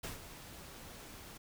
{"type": "noise with ADSR envelope", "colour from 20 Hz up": "pink", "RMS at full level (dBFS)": -41, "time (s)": [0.03, 1.38], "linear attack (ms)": 9, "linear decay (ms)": 140, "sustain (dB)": -10, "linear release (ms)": 12, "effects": []}